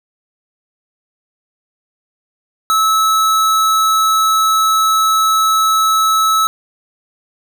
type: tone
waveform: square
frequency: 1300 Hz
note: E6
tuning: 24 cents flat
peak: -11 dBFS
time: 2.7-6.47 s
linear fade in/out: 0 ms
effects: none